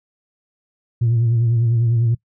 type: tone with vibrato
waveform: sine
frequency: 116.54 Hz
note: A#2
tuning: in tune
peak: -12 dBFS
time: 1.01-2.15 s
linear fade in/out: 10 ms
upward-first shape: sine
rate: 10 Hz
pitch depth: 51 cents each way
effects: noise-tail reverb RT60 0.1 s tail -22 dB re dry + tanh soft clip ceiling -11 dBFS